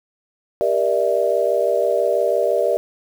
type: chord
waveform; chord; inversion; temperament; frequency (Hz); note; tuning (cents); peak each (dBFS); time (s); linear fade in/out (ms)
sine; E half-diminished seventh; first; just; 395.6 / 474.7 / 593.3 / 659.3; G4 / Bb4 / D5 / E5; +16 / +31 / +18 / 0; -23 / -21 / -19 / -22; 0.61-2.77; 0
effects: 7-bit